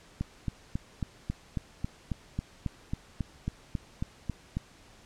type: click train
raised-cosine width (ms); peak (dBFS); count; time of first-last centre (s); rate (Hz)
5; -18; 17; 0.21-4.57; 3.67
effects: pink hiss -56 dBFS RMS until 5.05 s + low-pass 8000 Hz 12 dB/octave